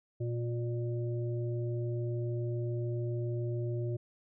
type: harmonic tone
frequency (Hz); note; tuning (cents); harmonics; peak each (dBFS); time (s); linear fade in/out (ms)
119.1; A#2; +38; 1 / 3 / 5; -32 / -38 / -45; 0.2-3.97; 10
effects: none